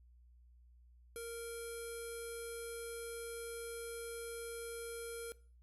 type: tone with low-pass filter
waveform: square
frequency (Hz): 464.8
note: A#4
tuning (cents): -5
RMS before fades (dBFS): -45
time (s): 1.16-5.32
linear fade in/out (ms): 0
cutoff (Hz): 11000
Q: 9.4
effects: noise-tail reverb RT60 0.4 s tail -19 dB re dry + added 60 Hz sine -60 dBFS peak until 5.62 s